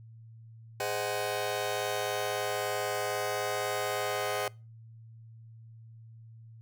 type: chord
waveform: sawtooth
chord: Ab dominant seventh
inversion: none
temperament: just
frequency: 415.3 / 519.1 / 623 / 747.5 Hz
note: Ab4 / C5 / Eb5 / Gb5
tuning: 0 / -14 / +2 / +17 cents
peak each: -32 dBFS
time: 0.8-4.48 s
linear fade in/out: 2 ms
effects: noise-tail reverb RT60 0.3 s tail -24 dB re dry + added 113 Hz sine -48 dBFS peak until 6.61 s